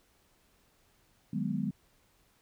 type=chord; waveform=sine; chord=G# minor seventh; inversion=second; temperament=equal with one note detuned; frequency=152.71 / 185 / 207.7 / 246.9 Hz; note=D#3 / F#3 / G#3 / B3; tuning=-32 / 0 / 0 / 0 cents; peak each=-37 / -35 / -34 / -36 dBFS; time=1.33-1.71 s; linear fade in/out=5 ms; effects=pink hiss -68 dBFS RMS until 2.41 s